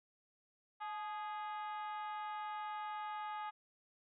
harmonic tone with a mistuned harmonic, 413.8 Hz, G#4, 6 cents flat, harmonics 2 / 3 / 4 / 5 / 6 / 7 / 8 / 9, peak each -42 / -46 / -54 / -57 / -62 / -62 / -64 / -66 dBFS, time 0.8-3.51 s, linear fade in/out 20 ms, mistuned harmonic 2, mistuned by +50 cents, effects none

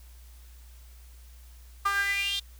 sawtooth tone with high-pass filter sweep, 398.6 Hz, G4, 29 cents sharp, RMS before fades -28 dBFS, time 1.85-2.4 s, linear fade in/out 10 ms, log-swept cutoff 1200 to 3600 Hz, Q 8.5, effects added 60 Hz sine -47 dBFS peak until 2.59 s + white hiss -59 dBFS RMS until 2.59 s

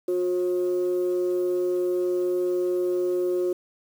sine tone pair together, 359.7 / 539 Hz, F#4 / C#5, -49 / -49 cents, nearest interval perfect fifth, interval 700 cents, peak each -21 / -30 dBFS, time 0.08-3.53 s, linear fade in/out 5 ms, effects tanh soft clip ceiling -17 dBFS + 8-bit

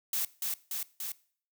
blue noise with echo, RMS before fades -31 dBFS, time 0.13-0.25 s, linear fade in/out 2 ms, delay 290 ms, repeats 3, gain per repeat -2 dB, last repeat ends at 1.12 s, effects noise-tail reverb RT60 0.5 s tail -21 dB re dry

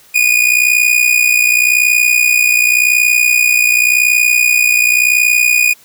45% pulse tone with amplitude modulation, 2461 Hz, D#7, 20 cents flat, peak -5 dBFS, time 0.14-5.74 s, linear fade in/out 20 ms, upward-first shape sine, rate 60.9 Hz, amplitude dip 70%, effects white hiss -45 dBFS RMS until 5.84 s

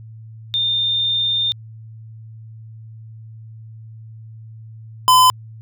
sine / square tone pair in turn, 3619 / 1015.5 Hz, A7 / B5, +48 / +48 cents, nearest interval octave + minor seventh, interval 2200 cents, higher first, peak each -16 / -9 dBFS, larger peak second, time 0.54-1.52 / 5.08-5.3 s, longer first, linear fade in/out 0 ms, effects added 111 Hz sine -35 dBFS peak until 5.61 s

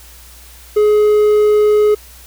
triangle tone, 421.3 Hz, G#4, 25 cents sharp, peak -6 dBFS, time 0.76-1.95 s, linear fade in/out 10 ms, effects added 60 Hz sine -40 dBFS peak until 2.26 s + white hiss -41 dBFS RMS until 2.26 s

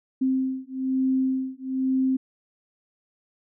sine beating tone pair, 261.6 / 262.7 Hz, C4 / C4, 0 / +7 cents, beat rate 1.1 Hz, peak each -25 dBFS, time 0.21-2.17 s, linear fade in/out 10 ms, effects none

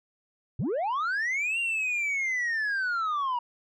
sine linear two-way sweep, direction up then down, 89.7 to 2794 to 944 Hz, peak -23 dBFS, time 0.59-3.39 s, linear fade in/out 5 ms, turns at 1.59 s, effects tanh soft clip ceiling -25 dBFS

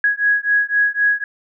sine beating tone pair, 1661.2 / 1665.1 Hz, G#6 / G#6, 0 / +4 cents, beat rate 3.9 Hz, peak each -17 dBFS, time 0.04-1.24 s, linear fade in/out 2 ms, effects none

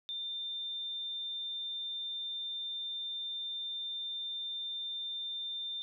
sine tone, 3590 Hz, A7, 34 cents sharp, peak -36 dBFS, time 0.09-5.82 s, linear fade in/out 0 ms, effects none

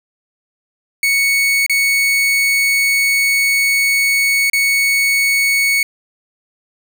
40% pulse tone with dropouts, 2220 Hz, C#7, 2 cents sharp, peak -11 dBFS, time 1.03-5.83 s, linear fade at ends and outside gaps 2 ms, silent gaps 1.664-1.696 / 4.499-4.532 s, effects none

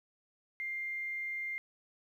sine tone, 2100 Hz, C7, 6 cents sharp, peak -35 dBFS, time 0.6-1.58 s, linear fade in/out 0 ms, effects 11-bit

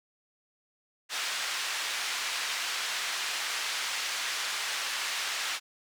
pink band-pass noise, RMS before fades -33 dBFS, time 1.09-5.6 s, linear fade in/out 50 ms, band 1500 to 6400 Hz, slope 12 dB/octave, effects none

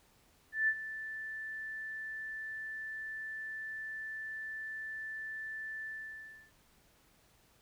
sine tone with ADSR envelope, 1760 Hz, A6, in tune, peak -25 dBFS, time 0.52-6.52 s, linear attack 160 ms, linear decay 58 ms, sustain -14 dB, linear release 670 ms, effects pink hiss -67 dBFS RMS until 7.61 s

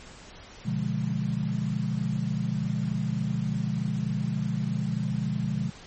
sine chord, B diminished seventh, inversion none, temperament equal, 123.47 / 146.83 / 174.61 / 207.7 Hz, B2 / D3 / F3 / Ab3, 0 / 0 / 0 / 0 cents, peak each -31 dBFS, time 0.65-5.7 s, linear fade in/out 10 ms, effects pink hiss -47 dBFS RMS until 5.86 s + MP3 32 kbps

